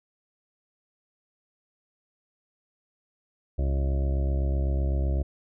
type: harmonic tone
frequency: 67.9 Hz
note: C#2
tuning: 35 cents flat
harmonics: 1 / 2 / 3 / 4 / 5 / 6 / 8 / 9 / 10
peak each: -23 / -33 / -42 / -42 / -39 / -44 / -42 / -42 / -47 dBFS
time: 3.58-5.23 s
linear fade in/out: 10 ms
effects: none